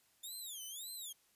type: tone with vibrato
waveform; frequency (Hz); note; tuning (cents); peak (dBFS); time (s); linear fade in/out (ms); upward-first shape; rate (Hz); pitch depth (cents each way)
10% pulse; 3520; A7; 0; -37; 0.23-1.13; 10; sine; 1.8; 270
effects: white hiss -72 dBFS RMS until 1.35 s + resampled to 32000 Hz